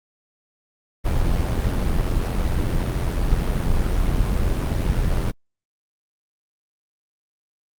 brown noise with amplitude modulation, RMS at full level -18 dBFS, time 1.04-5.32 s, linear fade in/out 20 ms, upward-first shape sine, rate 87.9 Hz, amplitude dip 45%, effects Opus 32 kbps

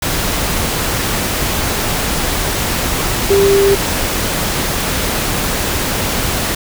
sine tone in noise, 396.3 Hz, G4, 19 cents sharp, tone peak -8 dBFS, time 3.3-3.75 s, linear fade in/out 5 ms, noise pink, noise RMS -17 dBFS, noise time 0.02-6.55 s, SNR +6 dB, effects none

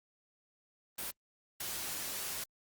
white noise bursts at uneven times, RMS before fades -39 dBFS, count 2, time 0.98-1.11 / 1.6-2.44 s, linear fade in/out 5 ms, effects Opus 32 kbps

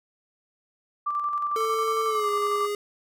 sine tone with tremolo, 1174.7 Hz, D6, in tune, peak -23 dBFS, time 1.06-2.67 s, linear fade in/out 10 ms, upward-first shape square, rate 11 Hz, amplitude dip 35%
square tone with pitch glide, 444.3 to 412.2 Hz, A4 to G#4, +17 to -13 cents, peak -27 dBFS, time 1.56-2.75 s, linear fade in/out 2 ms, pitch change -130 cents, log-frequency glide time 2.06-2.29 s
effects none

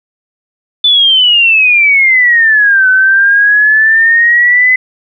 sine exponential two-way sweep, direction down then up, 3520 to 1508 to 2033 Hz, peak -4 dBFS, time 0.84-4.76 s, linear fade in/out 5 ms, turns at 2.88 s, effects none

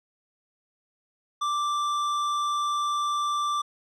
triangle tone with tanh clipping, 1175 Hz, D6, 1 cent sharp, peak -26 dBFS, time 1.41-3.62 s, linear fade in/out 10 ms, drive 16 dB, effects none

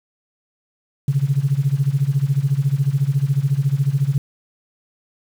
sine tone with tremolo, 138.59 Hz, C#3, in tune, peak -11 dBFS, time 1.08-4.18 s, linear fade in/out 2 ms, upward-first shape sine, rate 14 Hz, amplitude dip 90%, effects tanh soft clip ceiling -7 dBFS + 7-bit

